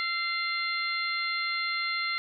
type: harmonic tone with a mistuned harmonic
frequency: 694 Hz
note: F5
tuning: 11 cents flat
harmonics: 2 / 3 / 4 / 5 / 6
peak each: -34 / -30 / -43 / -41 / -34 dBFS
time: 0-2.18 s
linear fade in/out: 0 ms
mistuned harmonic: 2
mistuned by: -46 cents
effects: none